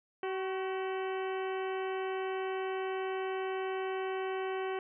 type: harmonic tone with a mistuned harmonic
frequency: 380 Hz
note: F#4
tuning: 46 cents sharp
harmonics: 1 / 2 / 3 / 4 / 5 / 6 / 7 / 8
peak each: -34 / -40 / -44 / -46 / -48 / -50 / -51 / -52 dBFS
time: 0.23-4.79 s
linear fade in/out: 2 ms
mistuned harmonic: 3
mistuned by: -45 cents
effects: none

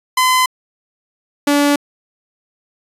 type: tone pair in turn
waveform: sawtooth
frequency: 1021 / 288 Hz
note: C6 / D4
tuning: -43 / -34 cents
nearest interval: octave + minor seventh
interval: 2191 cents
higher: first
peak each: -7 dBFS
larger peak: neither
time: 0.17-0.46 / 1.47-1.76 s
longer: neither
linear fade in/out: 5 ms
effects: resampled to 32000 Hz

